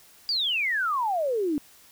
sine exponential sweep, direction down, 4867 to 279.9 Hz, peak -23 dBFS, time 0.29-1.58 s, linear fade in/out 0 ms, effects white hiss -54 dBFS RMS until 1.91 s

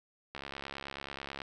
click train, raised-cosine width 0.3 ms, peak -24 dBFS, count 75, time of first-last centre 0.35-1.418 s, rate 69.3 Hz, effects none

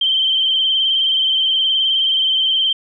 sine tone with vibrato, 3122 Hz, G7, 8 cents flat, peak -13 dBFS, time 0.01-2.73 s, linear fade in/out 5 ms, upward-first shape sine, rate 19 Hz, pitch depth 41 cents each way, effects none

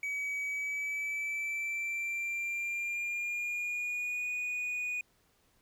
triangle tone with pitch glide, 2274 to 2466 Hz, C#7 to D#7, +44 to -16 cents, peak -31 dBFS, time 0.03-5.01 s, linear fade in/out 2 ms, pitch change +140 cents, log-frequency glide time 0.45-4.29 s, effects pink hiss -70 dBFS RMS until 5.61 s

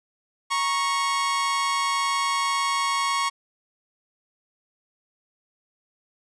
sawtooth tone pair together, 941 / 1102.9 Hz, A#5 / C#6, +16 / -9 cents, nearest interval minor third, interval 275 cents, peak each -25 / -19 dBFS, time 0.5-3.3 s, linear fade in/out 20 ms, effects resampled to 22050 Hz

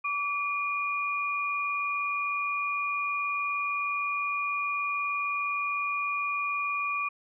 sine tone pair together, 1151.6 / 2429 Hz, D6 / D#7, -34 / -42 cents, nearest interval octave + minor second, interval 1292 cents, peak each -30 / -30 dBFS, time 0.04-7.09 s, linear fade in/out 10 ms, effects none

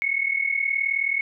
sine tone pair together, 2178 / 2217 Hz, C#7 / C#7, -31 / 0 cents, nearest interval unison, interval 31 cents, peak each -24 dBFS, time 0.02-1.21 s, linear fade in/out 0 ms, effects none

